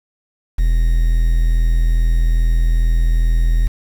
triangle tone with quantisation, 41.2 Hz, E1, in tune, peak -9 dBFS, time 0.58-3.68 s, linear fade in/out 10 ms, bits 6, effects none

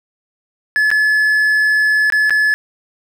triangle tone with dropouts, 1717 Hz, A6, 43 cents flat, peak -9 dBFS, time 0.76-2.54 s, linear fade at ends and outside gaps 0 ms, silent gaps 0.904-0.914 / 2.101-2.123 / 2.296-2.306 s, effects none

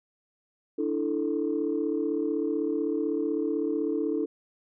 sine chord, D suspended second, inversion none, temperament equal, 293.7 / 329.6 / 440 Hz, D4 / E4 / A4, 0 / 0 / 0 cents, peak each -29 dBFS, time 0.78-4.26 s, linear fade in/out 10 ms, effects tanh soft clip ceiling -17 dBFS

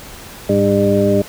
harmonic tone with a mistuned harmonic, 100.4 Hz, G2, 42 cents sharp, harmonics 1 / 2 / 3 / 4 / 6, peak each -20 / -16 / -20 / -16 / -16 dBFS, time 0.49-1.22 s, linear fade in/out 5 ms, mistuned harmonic 1, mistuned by +70 cents, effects pink hiss -35 dBFS RMS until 1.28 s

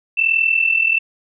sine tone pair together, 2637 / 2678 Hz, E7 / E7, 0 / +27 cents, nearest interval unison, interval 27 cents, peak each -18 / -15 dBFS, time 0.17-0.99 s, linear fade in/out 10 ms, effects none

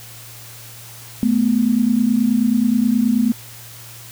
sine tone pair together, 217.5 / 246.9 Hz, A3 / B3, -20 / 0 cents, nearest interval major second, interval 220 cents, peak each -16 dBFS, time 1.23-3.32 s, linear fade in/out 0 ms, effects added 116 Hz sine -41 dBFS peak until 4.11 s + white hiss -39 dBFS RMS until 4.11 s

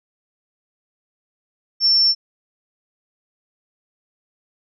sine tone, 5410 Hz, E8, 44 cents sharp, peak -12 dBFS, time 1.8-2.15 s, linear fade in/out 50 ms, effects none

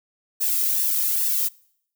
violet noise with flanger, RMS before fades -22 dBFS, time 0.4-1.49 s, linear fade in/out 20 ms, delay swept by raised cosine 1.1 to 1.61 ms, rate 2.4 Hz, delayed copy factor +0.55, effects noise-tail reverb RT60 0.7 s tail -25 dB re dry

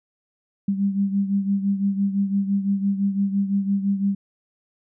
sine beating tone pair, 197 / 202.9 Hz, G3 / G#3, +9 / -40 cents, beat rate 5.9 Hz, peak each -20 / -26 dBFS, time 0.68-4.15 s, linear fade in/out 5 ms, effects none

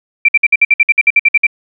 sine tone bursts, 2349 Hz, D7, in tune, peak -4 dBFS, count 14, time 0.25-1.468 s, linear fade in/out 5 ms, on 35 ms, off 56 ms, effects none

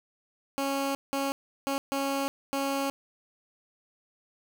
15% pulse tone bursts at uneven times, 275.3 Hz, C#4, 12 cents flat, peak -21 dBFS, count 5, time 0.58-0.95 / 1.13-1.32 / 1.67-1.78 / 1.92-2.28 / 2.53-2.9 s, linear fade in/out 0 ms, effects none

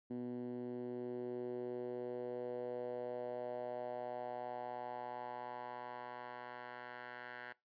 10% pulse tone with band-pass filter sweep, 122.9 Hz, B2, 8 cents flat, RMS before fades -44 dBFS, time 0.1-7.53 s, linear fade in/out 10 ms, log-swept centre 270 to 1500 Hz, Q 3.1, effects noise-tail reverb RT60 0.2 s tail -20 dB re dry + resampled to 11025 Hz

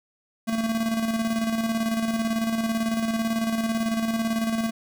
square tone with tremolo, 225.3 Hz, A3, 41 cents sharp, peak -22 dBFS, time 0.47-4.71 s, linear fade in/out 20 ms, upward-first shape square, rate 18 Hz, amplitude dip 45%, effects none

